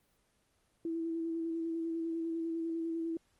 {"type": "tone with vibrato", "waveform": "sine", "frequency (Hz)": 329.6, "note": "E4", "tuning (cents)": 0, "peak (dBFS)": -33, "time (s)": [0.85, 3.17], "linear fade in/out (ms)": 2, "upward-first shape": "square", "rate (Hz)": 10, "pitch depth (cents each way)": 15, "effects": ["pink hiss -73 dBFS RMS until 3.39 s", "Opus 24 kbps"]}